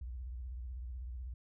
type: tone with vibrato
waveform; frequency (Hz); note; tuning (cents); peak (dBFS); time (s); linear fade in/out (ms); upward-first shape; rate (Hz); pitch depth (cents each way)
sine; 61.74; B1; 0; -40; 0.01-1.34; 5; triangle; 16; 230
effects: none